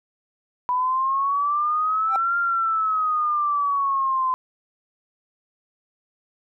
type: exponential two-way sweep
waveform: sine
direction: up then down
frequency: 987 to 1396.9 to 1025 Hz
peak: -19 dBFS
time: 0.69-4.34 s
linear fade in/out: 0 ms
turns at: 2.38 s
type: tone with exponential growth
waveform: triangle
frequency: 784 Hz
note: G5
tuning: in tune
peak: -17 dBFS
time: 2.05-2.16 s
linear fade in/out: 1 ms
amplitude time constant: 23 ms
effects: none